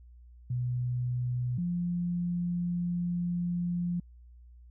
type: tone pair in turn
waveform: sine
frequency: 123.7 / 174.94 Hz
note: B2 / F3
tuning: +3 / +3 cents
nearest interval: tritone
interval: 600 cents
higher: second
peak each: -28 dBFS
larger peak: neither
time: 0.5-1.58 / 1.58-4 s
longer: second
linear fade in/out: 5 ms
effects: added 60 Hz sine -50 dBFS peak until 4.7 s